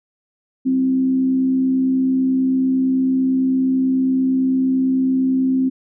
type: tone with frequency modulation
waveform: sine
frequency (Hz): 261.6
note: C4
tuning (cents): 0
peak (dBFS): -14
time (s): 0.65-5.7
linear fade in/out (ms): 20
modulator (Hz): 69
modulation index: 0.27
effects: none